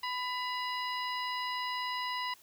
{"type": "harmonic tone with a mistuned harmonic", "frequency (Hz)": 998, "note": "B5", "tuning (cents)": 18, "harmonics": [1, 2, 3, 4, 5], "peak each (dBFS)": [-35, -39, -42, -44, -44], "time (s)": [0.03, 2.34], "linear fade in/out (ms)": 5, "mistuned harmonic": 3, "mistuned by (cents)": -73, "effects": ["white hiss -60 dBFS RMS until 2.42 s"]}